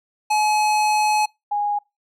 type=tone pair in turn; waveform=square / sine; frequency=850 / 824.4 Hz; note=G#5 / G#5; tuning=+40 / -13 cents; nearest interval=minor second; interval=53 cents; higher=first; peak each=-17 / -19 dBFS; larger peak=first; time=0.3-1.26 / 1.51-1.79 s; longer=first; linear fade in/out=10 ms; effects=noise-tail reverb RT60 0.2 s tail -24 dB re dry + low-pass 11000 Hz 12 dB/octave